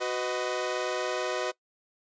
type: chord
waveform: sawtooth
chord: B major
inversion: second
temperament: equal with one note detuned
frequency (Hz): 370 / 501.4 / 622.3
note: F#4 / B4 / D#5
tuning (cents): 0 / +26 / 0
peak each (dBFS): -29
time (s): 0-1.52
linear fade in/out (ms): 20
effects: noise-tail reverb RT60 0.1 s tail -21 dB re dry + resampled to 16000 Hz